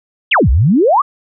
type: exponential two-way sweep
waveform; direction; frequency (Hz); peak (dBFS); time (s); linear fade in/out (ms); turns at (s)
sine; down then up; 3520 to 56.6 to 1243; -7; 0.31-1.02; 10; 0.5
effects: none